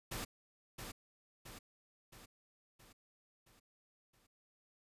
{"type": "noise with echo", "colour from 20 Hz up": "pink", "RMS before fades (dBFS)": -42, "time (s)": [0.11, 0.25], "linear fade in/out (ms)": 10, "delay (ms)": 670, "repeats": 6, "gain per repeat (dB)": -5, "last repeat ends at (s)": 4.27, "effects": ["resampled to 32000 Hz"]}